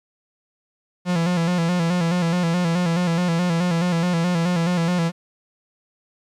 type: tone with vibrato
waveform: 45% pulse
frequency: 172.6 Hz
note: F3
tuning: 20 cents flat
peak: -18 dBFS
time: 1.05-5.12 s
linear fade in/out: 50 ms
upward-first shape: square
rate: 4.7 Hz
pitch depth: 61 cents each way
effects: low-pass 7000 Hz 12 dB/octave + 10-bit